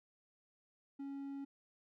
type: tone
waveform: triangle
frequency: 277.2 Hz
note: C#4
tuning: in tune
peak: -40 dBFS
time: 0.99-1.45 s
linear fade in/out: 10 ms
effects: none